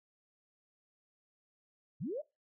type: linear sweep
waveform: sine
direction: up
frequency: 103.5 to 647 Hz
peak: -35 dBFS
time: 2-2.22 s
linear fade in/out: 20 ms
effects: noise-tail reverb RT60 0.2 s tail -18 dB re dry